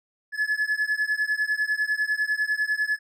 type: beating tone pair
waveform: triangle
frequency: 1707 / 1717 Hz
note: G#6 / A6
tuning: +47 / -43 cents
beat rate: 10 Hz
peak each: -24 dBFS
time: 0.32-2.99 s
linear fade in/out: 50 ms
effects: none